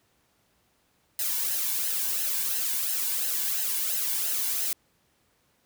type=noise with flanger; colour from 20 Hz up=blue; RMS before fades=-28 dBFS; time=1.19-4.73 s; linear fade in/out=2 ms; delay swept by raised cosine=0.85 to 1.6 ms; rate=2.9 Hz; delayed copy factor=-0.6; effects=pink hiss -68 dBFS RMS until 5.65 s + high-pass 60 Hz 12 dB/octave